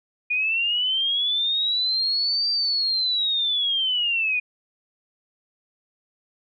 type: linear two-way sweep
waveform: sine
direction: up then down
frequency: 2438 to 4699 to 2438 Hz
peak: -20 dBFS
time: 0.3-4.4 s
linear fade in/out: 10 ms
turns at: 2.5 s
effects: none